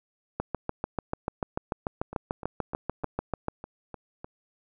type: two click trains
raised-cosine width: 1 ms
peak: -24 / -14 dBFS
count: 8 / 22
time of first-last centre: 2.13-4.245 / 0.4-3.484 s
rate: 3.31 / 6.81 Hz
effects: none